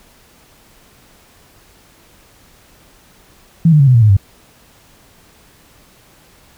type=tone with pitch steps; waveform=sine; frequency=164.81 / 151.13 / 138.59 / 127.09 / 116.54 / 106.87 / 98 Hz; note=E3 / D3 / C#3 / C3 / A#2 / A2 / G2; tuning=0 / +50 / 0 / -50 / 0 / -50 / 0 cents; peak=-5 dBFS; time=3.65-4.168 s; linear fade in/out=5 ms; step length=74 ms; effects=pink hiss -48 dBFS RMS until 6.57 s